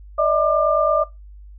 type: tone cluster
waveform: sine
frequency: 588 / 637 / 1196 Hz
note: D5 / D#5 / D6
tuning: +2 / +41 / +31 cents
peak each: -19 dBFS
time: 0.18-1.04 s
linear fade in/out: 10 ms
effects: noise-tail reverb RT60 0.2 s tail -19 dB re dry + added 50 Hz sine -38 dBFS peak until 1.58 s